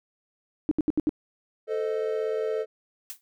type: tone bursts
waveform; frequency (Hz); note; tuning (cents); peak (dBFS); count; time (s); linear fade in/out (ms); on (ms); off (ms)
sine; 305.1; D#4; -34; -19; 5; 0.69-1.093; 0; 23; 72
type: chord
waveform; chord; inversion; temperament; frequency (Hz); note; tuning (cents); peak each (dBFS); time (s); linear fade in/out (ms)
triangle; A diminished; none; equal with one note detuned; 440 / 516.9 / 622.3; A4 / C5 / Eb5; 0 / -21 / 0; -25 / -31 / -31; 1.67-2.66; 50
type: noise with exponential decay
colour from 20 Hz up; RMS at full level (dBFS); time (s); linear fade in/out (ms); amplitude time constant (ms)
blue; -33; 3.1-3.21; 0; 23
effects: none